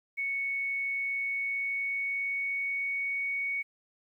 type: tone with pitch glide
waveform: sine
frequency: 2217 to 2231 Hz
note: C#7 to C#7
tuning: 0 to +11 cents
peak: -29 dBFS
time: 0.17-3.63 s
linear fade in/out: 20 ms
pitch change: +11 cents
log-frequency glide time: 0.84-3.27 s
effects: 11-bit